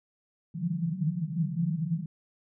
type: band-pass noise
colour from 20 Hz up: white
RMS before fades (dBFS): -30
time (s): 0.54-2.06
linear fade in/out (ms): 2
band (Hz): 150 to 180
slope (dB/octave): 96
effects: none